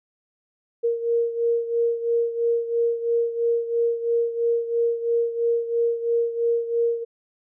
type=beating tone pair; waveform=sine; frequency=466.3 / 469.3 Hz; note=A#4 / A#4; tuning=+1 / +12 cents; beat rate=3 Hz; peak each=-21 / -26 dBFS; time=0.83-7.05 s; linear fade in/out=20 ms; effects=none